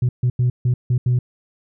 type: tone bursts at uneven times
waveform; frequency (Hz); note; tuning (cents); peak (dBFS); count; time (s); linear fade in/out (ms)
sine; 123.9; B2; +6; -12; 6; 0.02-0.09 / 0.23-0.3 / 0.39-0.5 / 0.65-0.74 / 0.9-0.98 / 1.06-1.19; 5
effects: tanh soft clip ceiling -12 dBFS